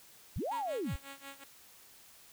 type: linear two-way sweep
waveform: sine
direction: up then down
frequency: 40.12 to 1000 to 40.12 Hz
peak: -33 dBFS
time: 0.36-0.96 s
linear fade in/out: 0 ms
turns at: 0.54 s
type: tone with tremolo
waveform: 5% pulse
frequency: 276.1 Hz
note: C#4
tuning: 7 cents flat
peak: -33 dBFS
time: 0.51-1.44 s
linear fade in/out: 5 ms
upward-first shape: sine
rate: 5.5 Hz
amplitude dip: 90%
effects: white hiss -58 dBFS RMS until 2.32 s